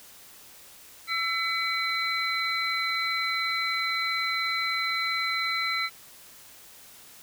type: tone cluster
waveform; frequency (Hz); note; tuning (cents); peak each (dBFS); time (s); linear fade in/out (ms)
sine; 1335 / 2017 / 2258 / 4040; E6 / B6 / C#7 / B7; +22 / +36 / +31 / +39; -31; 1.07-5.9; 50
effects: white hiss -50 dBFS RMS until 7.22 s